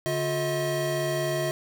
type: tone cluster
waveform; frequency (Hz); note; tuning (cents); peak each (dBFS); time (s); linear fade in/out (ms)
square; 144.3 / 356.7 / 637; D3 / F4 / D#5; -30 / +37 / +41; -32 / -31 / -29; 0.06-1.51; 0
effects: 8-bit